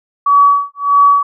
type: tone with tremolo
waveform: sine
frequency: 1137 Hz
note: C#6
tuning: 44 cents sharp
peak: -4 dBFS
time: 0.26-1.23 s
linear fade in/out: 5 ms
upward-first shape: sine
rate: 1.6 Hz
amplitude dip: 100%
effects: none